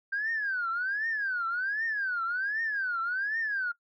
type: tone with vibrato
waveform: sine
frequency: 1568 Hz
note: G6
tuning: in tune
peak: -27 dBFS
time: 0.12-3.72 s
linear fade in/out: 10 ms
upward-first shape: triangle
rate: 1.3 Hz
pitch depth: 290 cents each way
effects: noise-tail reverb RT60 0.1 s tail -20 dB re dry + tanh soft clip ceiling -23 dBFS